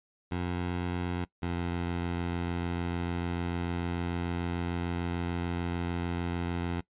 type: tone pair in turn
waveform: 15% pulse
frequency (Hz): 88.5 / 86.73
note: F2 / F2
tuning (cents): +23 / -11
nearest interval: unison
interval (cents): 34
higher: first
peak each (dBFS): -24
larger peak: neither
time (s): 0.31-1.25 / 1.42-6.81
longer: second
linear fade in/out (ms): 10
effects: noise-tail reverb RT60 0.1 s tail -21 dB re dry + resampled to 8000 Hz